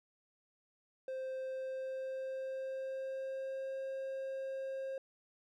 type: tone with pitch glide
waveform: triangle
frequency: 523.3 to 534.6 Hz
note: C5 to C5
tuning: 0 to +37 cents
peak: -36 dBFS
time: 1.08-4.98 s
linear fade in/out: 2 ms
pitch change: +37 cents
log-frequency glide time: 1.38-3.79 s
effects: none